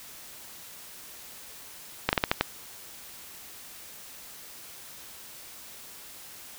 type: slowing click train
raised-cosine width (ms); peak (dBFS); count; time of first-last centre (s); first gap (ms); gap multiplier
0.3; -5; 6; 2.09-2.41; 39; 1.25
effects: white hiss -46 dBFS RMS until 6.58 s